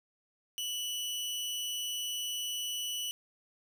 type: tone with amplitude modulation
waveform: sawtooth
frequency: 2960 Hz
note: F#7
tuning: in tune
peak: -29 dBFS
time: 0.58-3.11 s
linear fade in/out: 0 ms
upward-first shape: sine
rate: 220 Hz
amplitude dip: 40%
effects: none